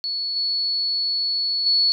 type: tone with level steps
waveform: sine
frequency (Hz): 4407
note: C#8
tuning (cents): -11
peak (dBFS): -23 / -20 / -15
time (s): 0.04-1.92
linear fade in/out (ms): 0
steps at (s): 0.36 / 1.66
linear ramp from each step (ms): 5
effects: none